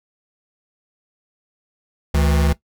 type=tone pair together; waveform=square; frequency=72 / 161.63 Hz; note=D2 / E3; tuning=-34 / -34 cents; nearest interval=octave + major second; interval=1400 cents; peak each=-16 / -22 dBFS; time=2.14-2.53 s; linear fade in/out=5 ms; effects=noise-tail reverb RT60 0.1 s tail -17 dB re dry